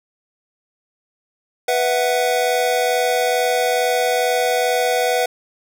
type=chord; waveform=square; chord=B suspended fourth; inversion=none; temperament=just; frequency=493.9 / 658.5 / 740.8 Hz; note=B4 / E5 / F#5; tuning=0 / -2 / +2 cents; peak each=-20 / -23 / -21 dBFS; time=1.68-5.26 s; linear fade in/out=5 ms; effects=none